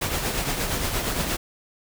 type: noise with tremolo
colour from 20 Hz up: pink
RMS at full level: -24 dBFS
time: 0.01-1.37 s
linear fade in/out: 10 ms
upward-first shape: triangle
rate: 8.6 Hz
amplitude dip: 50%
effects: none